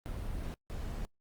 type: noise bursts at uneven times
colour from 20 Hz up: brown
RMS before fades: -38 dBFS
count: 2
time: 0.06-0.54 / 0.7-1.05 s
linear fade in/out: 0 ms
effects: noise-tail reverb RT60 0.1 s tail -25 dB re dry + Opus 32 kbps